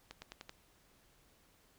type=accelerating click train; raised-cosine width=0.2 ms; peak=-29 dBFS; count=5; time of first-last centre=0.11-0.494 s; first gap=110 ms; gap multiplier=0.91; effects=pink hiss -68 dBFS RMS until 1.78 s